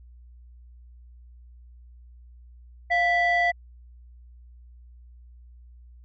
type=tone pair together; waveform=sine; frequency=698.5 / 1975.7 Hz; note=F5 / B6; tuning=0 / 0 cents; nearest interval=octave + tritone; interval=1800 cents; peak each=-20 dBFS; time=2.9-3.52 s; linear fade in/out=20 ms; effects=tanh soft clip ceiling -16 dBFS + added 60 Hz sine -46 dBFS peak until 6.04 s